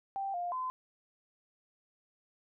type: tone with pitch steps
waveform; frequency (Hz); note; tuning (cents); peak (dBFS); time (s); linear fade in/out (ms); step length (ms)
sine; 784 / 704 / 1024; G5 / F5 / C6; 0 / +14 / -38; -33; 0.16-0.7; 0; 180
effects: none